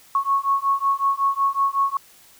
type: beating tone pair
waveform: sine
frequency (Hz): 1100 / 1105.4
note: C#6 / C#6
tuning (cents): -14 / -5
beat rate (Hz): 5.4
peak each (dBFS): -21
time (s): 0.15-1.97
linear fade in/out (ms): 2
effects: white hiss -51 dBFS RMS until 2.39 s